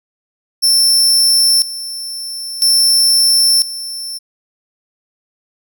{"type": "tone with tremolo", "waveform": "sawtooth", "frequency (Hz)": 5370, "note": "E8", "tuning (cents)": 31, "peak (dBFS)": -6, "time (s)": [0.62, 4.19], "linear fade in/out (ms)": 20, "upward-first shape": "square", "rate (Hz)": 0.5, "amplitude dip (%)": 80, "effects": []}